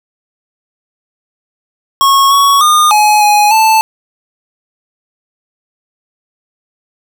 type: tone with pitch steps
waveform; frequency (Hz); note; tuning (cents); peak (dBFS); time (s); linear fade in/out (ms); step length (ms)
square; 1096 / 1117 / 1218 / 844 / 834 / 880; C#6 / C#6 / D#6 / G#5 / G#5 / A5; -20 / +13 / -37 / +28 / +7 / 0; -6; 2.01-3.81; 0; 300
effects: none